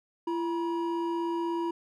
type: tone pair together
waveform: triangle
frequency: 338.8 / 960 Hz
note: E4 / B5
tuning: +48 / -49 cents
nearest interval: octave + tritone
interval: 1803 cents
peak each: -27 / -32 dBFS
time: 0.27-1.71 s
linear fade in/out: 5 ms
effects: none